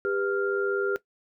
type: tone cluster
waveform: sine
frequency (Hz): 398.1 / 493.9 / 1396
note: G4 / B4 / F6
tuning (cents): +27 / 0 / -1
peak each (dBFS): -26 / -32 / -30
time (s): 0.05-0.96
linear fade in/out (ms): 0
effects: noise-tail reverb RT60 0.1 s tail -17 dB re dry